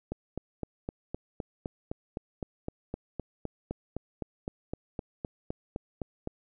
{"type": "click train", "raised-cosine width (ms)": 2, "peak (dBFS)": -20, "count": 25, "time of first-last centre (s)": [0.12, 6.274], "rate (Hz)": 3.9, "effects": []}